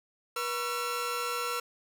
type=tone cluster; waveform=sawtooth; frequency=483.2 / 1105 / 1350 Hz; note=B4 / C#6 / E6; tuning=-38 / -6 / +41 cents; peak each=-32 / -36 / -29 dBFS; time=0.36-1.6 s; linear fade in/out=5 ms; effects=none